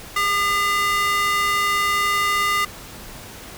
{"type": "tone with high-pass filter", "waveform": "square", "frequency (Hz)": 404.3, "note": "G#4", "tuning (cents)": -46, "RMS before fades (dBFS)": -20, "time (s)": [0.16, 2.65], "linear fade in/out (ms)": 5, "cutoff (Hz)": 1500, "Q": 5.8, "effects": ["pink hiss -38 dBFS RMS until 3.57 s"]}